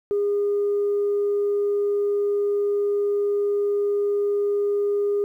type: tone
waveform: sine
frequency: 407.7 Hz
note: G#4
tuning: 32 cents flat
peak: -18 dBFS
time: 0.11-5.24 s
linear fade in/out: 0 ms
effects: tanh soft clip ceiling -16 dBFS + 10-bit